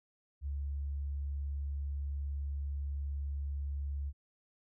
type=tone; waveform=sine; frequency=70.6 Hz; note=C#2; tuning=32 cents sharp; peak=-34 dBFS; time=0.41-4.13 s; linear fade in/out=50 ms; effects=none